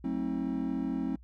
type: chord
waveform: triangle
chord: F# diminished seventh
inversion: none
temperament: just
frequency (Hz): 185 / 222 / 266.4 / 319.7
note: F#3 / A3 / C4 / Eb4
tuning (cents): 0 / +16 / +31 / +47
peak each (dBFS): -35 / -35 / -30 / -35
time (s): 0.04-1.16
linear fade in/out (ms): 5
effects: noise-tail reverb RT60 0.1 s tail -26 dB re dry + added 60 Hz sine -50 dBFS peak until 1.23 s